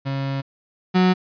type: tone pair in turn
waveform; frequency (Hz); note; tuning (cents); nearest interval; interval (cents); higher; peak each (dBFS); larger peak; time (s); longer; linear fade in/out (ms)
35% pulse; 136.7 / 183.85; C#3 / F#3; -24 / -11; perfect fourth; 513; second; -21 / -12; second; 0.05-0.42 / 0.94-1.14; first; 20
effects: resampled to 11025 Hz